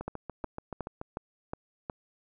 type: two click trains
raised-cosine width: 1 ms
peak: -20 / -23 dBFS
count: 6 / 8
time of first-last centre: 0.08-1.898 / 0.01-1.014 s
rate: 2.75 / 6.97 Hz
effects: none